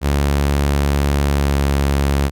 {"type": "tone with pitch glide", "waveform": "sawtooth", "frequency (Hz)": [71, 70.06], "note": ["C#2", "C#2"], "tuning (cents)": [42, 19], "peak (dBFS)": -10, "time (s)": [0.01, 2.31], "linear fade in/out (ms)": 50, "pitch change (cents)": -23, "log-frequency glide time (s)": [1.32, 1.62], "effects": []}